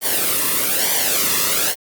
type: noise with flanger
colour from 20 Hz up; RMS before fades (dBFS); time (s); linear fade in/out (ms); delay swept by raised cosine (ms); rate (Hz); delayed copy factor
white; -18; 0.01-1.75; 50; 0.75 to 1.33; 1.1; -0.7
effects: Opus 32 kbps